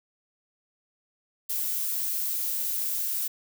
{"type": "noise", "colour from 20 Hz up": "violet", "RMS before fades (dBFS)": -29, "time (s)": [1.49, 3.28], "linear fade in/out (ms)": 10, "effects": []}